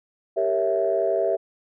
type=chord; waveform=sine; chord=G diminished seventh; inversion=none; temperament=equal with one note detuned; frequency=392 / 461.9 / 554.4 / 659.3 Hz; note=G4 / Bb4 / Db5 / Fb5; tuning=0 / -16 / 0 / 0 cents; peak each=-25 / -27 / -27 / -22 dBFS; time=0.36-1.37 s; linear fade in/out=20 ms; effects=tanh soft clip ceiling -10 dBFS